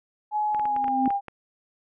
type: tone with pitch glide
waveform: sine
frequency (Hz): 845 to 801.3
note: G#5 to G5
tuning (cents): +30 to +38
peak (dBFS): -22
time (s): 0.31-1.21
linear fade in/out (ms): 50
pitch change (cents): -92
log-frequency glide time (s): 0.6-0.96
type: tone with exponential growth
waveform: sine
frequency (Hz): 260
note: C4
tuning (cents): -11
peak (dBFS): -19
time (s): 0.52-1.08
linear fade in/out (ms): 2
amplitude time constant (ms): 120
type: clicks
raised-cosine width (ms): 0.5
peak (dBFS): -22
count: 9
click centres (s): 0.547 / 0.596 / 0.655 / 0.764 / 0.843 / 0.881 / 1.058 / 1.105 / 1.283
effects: none